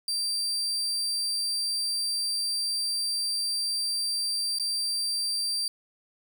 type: tone with dropouts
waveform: 35% pulse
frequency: 4699 Hz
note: D8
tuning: in tune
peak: -25 dBFS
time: 0.08-5.68 s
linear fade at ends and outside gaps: 2 ms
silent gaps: 4.586-4.597 s
effects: 9-bit